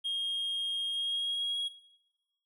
triangle tone with pitch glide, 3243 to 3307 Hz, G#7 to G#7, -42 to -8 cents, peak -28 dBFS, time 0.04-1.69 s, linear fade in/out 20 ms, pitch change +34 cents, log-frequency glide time 0.87-1.57 s, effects noise-tail reverb RT60 1.0 s tail -19 dB re dry + tanh soft clip ceiling -25 dBFS

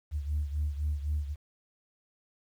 sine beating tone pair, 73.42 / 77.32 Hz, D2 / D#2, 0 / -10 cents, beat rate 3.9 Hz, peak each -29 / -34 dBFS, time 0.11-1.36 s, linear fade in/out 50 ms, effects tanh soft clip ceiling -23 dBFS + 10-bit

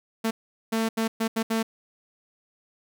sawtooth tone bursts at uneven times, 224.3 Hz, A3, 34 cents sharp, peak -19 dBFS, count 6, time 0.24-0.31 / 0.72-0.89 / 0.97-1.08 / 1.2-1.28 / 1.36-1.43 / 1.5-1.63 s, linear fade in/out 10 ms, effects none

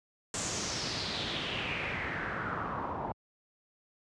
pink noise with low-pass filter sweep, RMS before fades -35 dBFS, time 0.34-3.12 s, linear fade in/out 2 ms, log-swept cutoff 7800 to 850 Hz, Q 3.8, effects high-pass 80 Hz 12 dB/octave + resampled to 22050 Hz

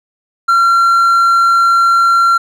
triangle tone, 1369 Hz, F6, 35 cents flat, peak -5 dBFS, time 0.48-2.38 s, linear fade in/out 10 ms, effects none

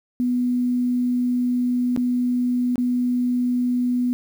sine tone with dropouts, 246.9 Hz, B3, in tune, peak -18 dBFS, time 0.2-4.13 s, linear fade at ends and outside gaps 0 ms, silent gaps 1.963-1.974 / 2.757-2.78 s, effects 8-bit

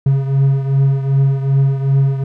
triangle beating tone pair, 136.2 / 138.8 Hz, C#3 / C#3, -30 / +3 cents, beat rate 2.6 Hz, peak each -10 / -16 dBFS, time 0.06-2.24 s, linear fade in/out 5 ms, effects none

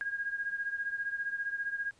sine beating tone pair, 1628 / 1643 Hz, G#6 / G#6, -35 / -19 cents, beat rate 15 Hz, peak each -34 / -38 dBFS, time 0.01-1.91 s, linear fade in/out 0 ms, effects pink hiss -65 dBFS RMS until 1.99 s + resampled to 22050 Hz

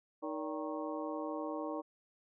harmonic tone with a mistuned harmonic, 155.9 Hz, D#3, 4 cents sharp, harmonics 2 / 3 / 4 / 5 / 6 / 7, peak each -40 / -44 / -42 / -48 / -47 / -46 dBFS, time 0.22-1.82 s, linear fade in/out 20 ms, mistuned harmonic 4, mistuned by -130 cents, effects none

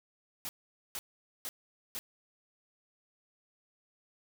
white noise bursts, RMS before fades -39 dBFS, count 4, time 0.45-1.99 s, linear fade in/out 0 ms, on 40 ms, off 460 ms, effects none

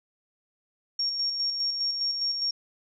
sine tone with tremolo, 5540 Hz, F8, 15 cents flat, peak -24 dBFS, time 0.99-2.51 s, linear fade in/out 5 ms, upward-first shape square, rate 4.9 Hz, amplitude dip 40%, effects none

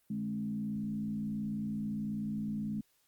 sine tone with frequency modulation, 210.4 Hz, G#3, 23 cents sharp, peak -33 dBFS, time 0.1-2.81 s, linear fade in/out 5 ms, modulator 58.5 Hz, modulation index 0.71, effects white hiss -72 dBFS RMS until 3.07 s + Opus 32 kbps

